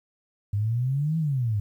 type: exponential two-way sweep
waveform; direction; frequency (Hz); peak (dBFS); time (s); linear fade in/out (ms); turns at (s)
sine; up then down; 99.2 to 164.81 to 99.2; -22; 0.53-1.6; 5; 1.18
effects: 10-bit